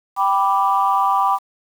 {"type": "chord", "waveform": "sine", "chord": "G major", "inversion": "none", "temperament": "equal", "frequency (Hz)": [784, 987.8, 1174.7], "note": ["G5", "B5", "D6"], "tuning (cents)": [0, 0, 0], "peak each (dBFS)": -18, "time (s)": [0.16, 1.39], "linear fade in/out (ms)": 50, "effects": ["tanh soft clip ceiling -5 dBFS", "7-bit"]}